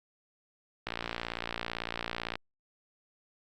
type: click train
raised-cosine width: 0.3 ms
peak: -17 dBFS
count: 87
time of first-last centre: 0.87-2.355 s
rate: 57.9 Hz
effects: Opus 48 kbps